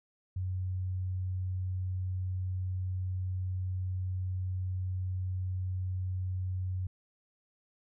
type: tone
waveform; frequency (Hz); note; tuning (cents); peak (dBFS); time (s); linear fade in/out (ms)
sine; 92.5; F#2; 0; -31; 0.36-6.87; 5
effects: none